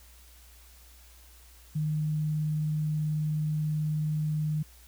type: tone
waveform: sine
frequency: 153.1 Hz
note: D#3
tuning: 28 cents flat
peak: -26 dBFS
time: 1.75-4.63 s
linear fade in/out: 10 ms
effects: added 60 Hz sine -53 dBFS peak until 4.87 s + white hiss -57 dBFS RMS until 4.87 s